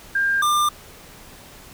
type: tone pair in turn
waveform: sine / square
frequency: 1600 / 1195.6 Hz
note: G6 / D6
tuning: +35 / +31 cents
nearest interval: perfect fourth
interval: 504 cents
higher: first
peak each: -17 dBFS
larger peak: neither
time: 0.15-0.42 / 0.42-0.69 s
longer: neither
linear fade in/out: 5 ms
effects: pink hiss -44 dBFS RMS until 1.73 s